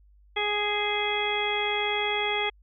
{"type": "harmonic tone with a mistuned harmonic", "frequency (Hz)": 415.3, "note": "G#4", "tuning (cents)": 0, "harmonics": [1, 2, 3, 4, 5, 6, 8], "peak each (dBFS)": [-31, -31, -37, -39, -30, -34, -31], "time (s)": [0.36, 2.5], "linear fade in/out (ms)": 10, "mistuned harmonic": 6, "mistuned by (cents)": 25, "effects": ["added 50 Hz sine -54 dBFS peak until 2.62 s"]}